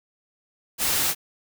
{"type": "noise", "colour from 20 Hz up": "white", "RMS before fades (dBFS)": -23, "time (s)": [0.78, 1.15], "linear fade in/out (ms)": 50, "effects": []}